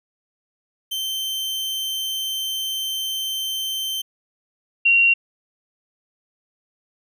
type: tone pair in turn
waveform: 40% pulse / sine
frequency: 3109 / 2752 Hz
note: G7 / F7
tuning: -15 / -26 cents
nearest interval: major second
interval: 211 cents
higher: first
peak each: -23 / -12 dBFS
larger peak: second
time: 0.91-4.02 / 4.85-5.14 s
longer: first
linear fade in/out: 10 ms
effects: none